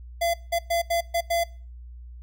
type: tone bursts at uneven times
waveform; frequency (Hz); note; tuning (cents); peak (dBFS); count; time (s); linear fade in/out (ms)
square; 680; F5; -46; -22; 6; 0.21-0.34 / 0.52-0.59 / 0.7-0.82 / 0.9-1.01 / 1.14-1.21 / 1.3-1.44; 10
effects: noise-tail reverb RT60 0.4 s tail -23 dB re dry + added 60 Hz sine -39 dBFS peak until 2.22 s